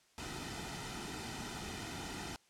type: noise with comb filter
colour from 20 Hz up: pink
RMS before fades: -43 dBFS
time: 0.18-2.36 s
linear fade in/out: 0 ms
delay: 1.8 ms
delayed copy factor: -0.65
effects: white hiss -69 dBFS RMS until 2.49 s + low-pass 8000 Hz 12 dB/octave